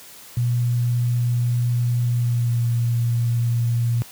sine tone with pitch glide, 120.9 to 118.21 Hz, B2 to A#2, -36 to +25 cents, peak -17 dBFS, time 0.37-4.02 s, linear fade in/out 0 ms, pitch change -39 cents, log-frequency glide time 2.06-2.66 s, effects white hiss -43 dBFS RMS until 4.11 s + high-pass 60 Hz 12 dB/octave

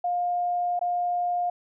sine tone with dropouts, 708 Hz, F5, 23 cents sharp, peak -23 dBFS, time 0.04-1.5 s, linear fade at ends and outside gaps 5 ms, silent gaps 0.793-0.812 s, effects none

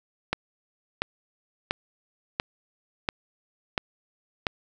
click train, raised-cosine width 0.3 ms, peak -8 dBFS, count 7, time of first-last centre 0.33-4.468 s, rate 1.45 Hz, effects none

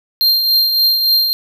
square tone with tremolo, 4186 Hz, C8, in tune, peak -9 dBFS, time 0.21-1.33 s, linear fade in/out 0 ms, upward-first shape triangle, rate 3.5 Hz, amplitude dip 50%, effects none

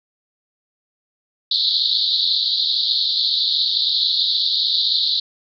pink band-pass noise, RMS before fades -19 dBFS, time 1.51-5.2 s, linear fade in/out 5 ms, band 3600 to 4500 Hz, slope 96 dB/octave, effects none

